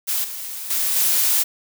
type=noise with level steps; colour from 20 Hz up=blue; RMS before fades=-22 / -31 / -21 / -18 dBFS; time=0.07-1.44 s; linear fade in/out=20 ms; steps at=0.24 / 0.7 / 0.96 s; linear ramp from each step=5 ms; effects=none